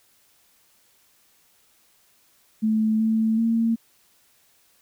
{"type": "tone with pitch steps", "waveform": "sine", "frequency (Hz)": [218.3, 221.6, 228.1], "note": ["A3", "A3", "A#3"], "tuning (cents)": [-13, 13, -37], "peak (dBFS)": -18, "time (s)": [2.62, 3.76], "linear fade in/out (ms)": 20, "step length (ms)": 380, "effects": ["white hiss -61 dBFS RMS until 4.81 s"]}